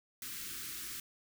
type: band-stop noise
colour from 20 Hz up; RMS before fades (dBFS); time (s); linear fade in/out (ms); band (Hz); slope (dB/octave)
white; -43; 0.22-1; 2; 400 to 1200; 48
effects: none